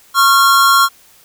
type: tone pair together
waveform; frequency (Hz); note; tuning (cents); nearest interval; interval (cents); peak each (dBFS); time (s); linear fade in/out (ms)
square; 1093.9 / 1379; C#6 / F6; -23 / -22; major third; 401; -11; 0.14-0.89; 50
effects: white hiss -47 dBFS RMS until 1.24 s